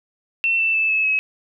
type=tone with pitch steps; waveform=sine; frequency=2698 / 2664 / 2630 / 2597 / 2564 Hz; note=E7 / E7 / E7 / E7 / E7; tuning=+40 / +18 / -5 / -26 / -49 cents; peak=-16 dBFS; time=0.44-1.19 s; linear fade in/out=0 ms; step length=150 ms; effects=none